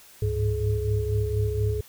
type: tone cluster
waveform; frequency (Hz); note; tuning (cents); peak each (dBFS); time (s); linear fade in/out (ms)
sine; 69.3 / 102.3 / 106.5 / 424; C#2 / G#2 / G#2 / G#4; 0 / -26 / +44 / +36; -29 / -25 / -30 / -29; 0.22-1.81; 5
effects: white hiss -51 dBFS RMS until 1.88 s